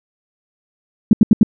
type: tone bursts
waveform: sine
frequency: 214.7 Hz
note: A3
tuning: 42 cents flat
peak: -4 dBFS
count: 4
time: 1.11-1.431 s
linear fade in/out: 2 ms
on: 21 ms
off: 79 ms
effects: none